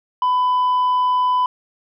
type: tone with tanh clipping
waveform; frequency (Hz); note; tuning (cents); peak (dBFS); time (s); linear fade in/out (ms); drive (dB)
triangle; 1000; B5; +21; -15; 0.22-1.46; 2; 7
effects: none